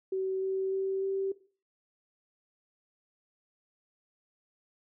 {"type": "tone with pitch steps", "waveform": "sine", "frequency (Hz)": [380, 382.6, 385.3, 388], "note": ["F#4", "G4", "G4", "G4"], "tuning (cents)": [46, -42, -30, -18], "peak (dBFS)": -28, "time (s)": [0.12, 1.32], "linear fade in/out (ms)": 5, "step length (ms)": 300, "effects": ["noise-tail reverb RT60 0.4 s tail -17 dB re dry"]}